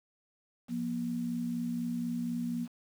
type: tone pair together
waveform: sine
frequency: 174.61 / 238.7 Hz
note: F3 / A#3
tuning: 0 / +41 cents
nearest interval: perfect fourth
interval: 541 cents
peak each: -38 / -32 dBFS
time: 0.68-2.68 s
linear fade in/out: 50 ms
effects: 9-bit